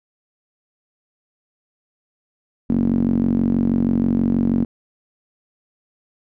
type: tone with band-pass filter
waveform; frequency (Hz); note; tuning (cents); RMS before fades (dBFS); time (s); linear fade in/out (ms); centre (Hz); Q
sawtooth; 46.25; F#1; 0; -18; 2.69-4.65; 10; 240; 5.9
effects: none